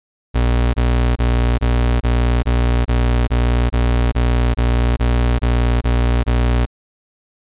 35% pulse tone bursts, 60.1 Hz, B1, 46 cents flat, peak -11 dBFS, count 15, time 0.34-6.662 s, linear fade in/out 20 ms, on 400 ms, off 23 ms, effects resampled to 8000 Hz

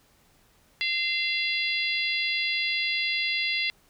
harmonic tone with a mistuned harmonic, 681 Hz, F5, 44 cents flat, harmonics 3 / 4 / 5 / 6 / 7, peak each -28 / -30 / -32 / -34 / -35 dBFS, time 0.81-3.7 s, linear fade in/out 0 ms, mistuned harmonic 3, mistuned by +26 cents, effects pink hiss -62 dBFS RMS until 3.89 s

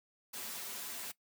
white noise with comb filter, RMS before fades -43 dBFS, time 0.33-1.12 s, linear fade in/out 10 ms, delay 6.5 ms, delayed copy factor -0.7, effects noise-tail reverb RT60 0.1 s tail -19 dB re dry + high-pass 150 Hz 12 dB/octave

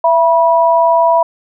sine tone pair together, 668 / 973 Hz, E5 / B5, +23 / -26 cents, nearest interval perfect fifth, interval 651 cents, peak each -10 dBFS, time 0.04-1.23 s, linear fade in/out 5 ms, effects none

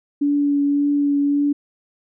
sine tone with vibrato, 286.3 Hz, D4, 44 cents flat, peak -15 dBFS, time 0.21-1.53 s, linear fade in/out 10 ms, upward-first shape triangle, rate 1.8 Hz, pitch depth 14 cents each way, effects none

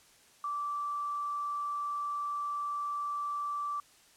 sine tone with quantisation, 1165 Hz, D6, 14 cents flat, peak -32 dBFS, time 0.44-3.8 s, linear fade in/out 2 ms, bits 10, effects white hiss -61 dBFS RMS until 4.16 s + low-pass 10000 Hz 12 dB/octave

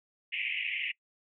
white band-pass noise, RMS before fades -34 dBFS, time 0.32-0.92 s, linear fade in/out 10 ms, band 2000 to 2900 Hz, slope 96 dB/octave, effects noise-tail reverb RT60 0.1 s tail -23 dB re dry

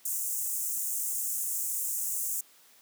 pink high-pass noise, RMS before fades -32 dBFS, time 0.05-2.41 s, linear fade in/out 5 ms, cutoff 6800 Hz, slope 48 dB/octave, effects white hiss -59 dBFS RMS until 2.81 s + high-pass 200 Hz 12 dB/octave

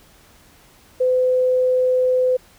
sine tone, 508 Hz, B4, 49 cents sharp, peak -14 dBFS, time 1-2.37 s, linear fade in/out 10 ms, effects pink hiss -51 dBFS RMS until 2.58 s

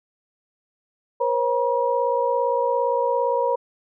sine tone cluster, 480.5 / 538 / 958 Hz, B4 / C5 / A#5, -48 / +48 / +47 cents, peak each -23 dBFS, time 1.2-3.56 s, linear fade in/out 10 ms, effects none

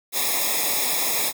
white noise with comb filter, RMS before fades -23 dBFS, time 0.12-1.33 s, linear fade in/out 50 ms, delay 0.67 ms, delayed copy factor -1, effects none

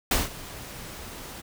pink noise with ADSR envelope, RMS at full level -21 dBFS, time 0.11-1.42 s, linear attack 4 ms, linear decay 170 ms, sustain -19 dB, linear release 20 ms, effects none

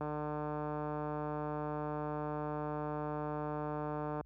click train, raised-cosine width 1 ms, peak -25 dBFS, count 631, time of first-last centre 0.01-4.21 s, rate 150 Hz, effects added 60 Hz sine -50 dBFS peak until 4.25 s + high-pass 80 Hz 12 dB/octave

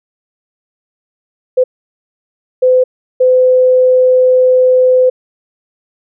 sine tone bursts at uneven times, 509 Hz, C5, 48 cents flat, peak -5 dBFS, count 3, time 1.57-1.64 / 2.62-2.84 / 3.2-5.1 s, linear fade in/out 10 ms, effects none

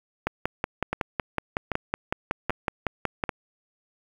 two click trains, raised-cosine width 0.5 ms, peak -9 / -11 dBFS, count 17 / 4, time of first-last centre 0.27-3.238 / 0.93-3.292 s, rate 5.39 / 1.27 Hz, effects 7-bit

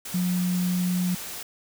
sine tone in noise, 180 Hz, F#3, 47 cents flat, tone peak -22 dBFS, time 0.14-1.15 s, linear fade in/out 5 ms, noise white, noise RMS -36 dBFS, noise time 0.05-1.43 s, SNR +11 dB, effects none

